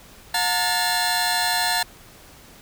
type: tone cluster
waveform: sawtooth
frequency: 719 / 910 / 1728 / 4115 Hz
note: F#5 / A#5 / A6 / C8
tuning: -50 / -42 / -32 / -30 cents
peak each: -22 dBFS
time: 0.34-1.83 s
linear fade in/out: 5 ms
effects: pink hiss -47 dBFS RMS until 2.61 s